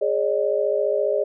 sine chord, Ab suspended fourth, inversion none, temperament equal with one note detuned, 415.3 / 554.4 / 609.1 Hz, Ab4 / Db5 / Eb5, 0 / 0 / -37 cents, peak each -23 dBFS, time 0.01-1.24 s, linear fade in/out 10 ms, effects none

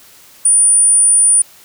sine tone, 9397 Hz, D9, in tune, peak -5 dBFS, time 0.45-1.42 s, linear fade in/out 5 ms, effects tanh soft clip ceiling -4 dBFS + white hiss -43 dBFS RMS until 1.64 s

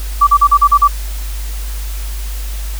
sine tone bursts, 1159 Hz, D6, 23 cents flat, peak -4 dBFS, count 7, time 0.21-0.878 s, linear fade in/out 10 ms, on 62 ms, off 39 ms, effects added 50 Hz sine -19 dBFS peak until 2.79 s + white hiss -32 dBFS RMS until 2.79 s

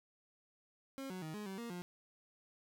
30% pulse tone with pitch steps, 269.8 / 184.7 / 157 / 209.7 / 192 / 234.7 / 177.3 Hz, C#4 / F#3 / D#3 / G#3 / G3 / A#3 / F3, -47 / -3 / +16 / +17 / -36 / +12 / +26 cents, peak -40 dBFS, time 0.98-1.82 s, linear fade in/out 0 ms, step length 120 ms, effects none

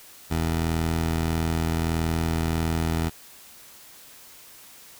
15% pulse tone pair together, 40.8 / 81.6 Hz, E1 / E2, -17 / -17 cents, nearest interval octave, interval 1200 cents, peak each -27 / -18 dBFS, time 0.3-3.1 s, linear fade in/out 20 ms, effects white hiss -48 dBFS RMS until 4.99 s

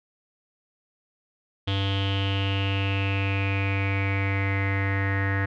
square tone with low-pass filter sweep, 98 Hz, G2, in tune, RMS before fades -25 dBFS, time 1.67-5.46 s, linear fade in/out 10 ms, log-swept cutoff 3300 to 1800 Hz, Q 8.4, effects none

